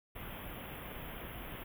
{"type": "band-stop noise", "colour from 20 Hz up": "pink", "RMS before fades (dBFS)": -45, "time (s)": [0.15, 1.64], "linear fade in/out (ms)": 10, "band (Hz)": [3400, 11000], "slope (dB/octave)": 96, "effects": []}